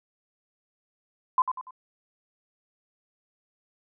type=tone with echo; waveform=sine; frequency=1021 Hz; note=C6; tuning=43 cents flat; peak=-17 dBFS; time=1.38-1.42 s; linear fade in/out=2 ms; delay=96 ms; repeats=3; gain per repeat=-8 dB; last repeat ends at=1.708 s; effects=none